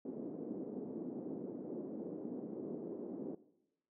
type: band-pass noise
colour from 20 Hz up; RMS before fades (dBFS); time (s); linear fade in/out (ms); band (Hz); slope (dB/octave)
white; -44; 0.05-3.35; 5; 210 to 390; 24
effects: noise-tail reverb RT60 0.9 s tail -18 dB re dry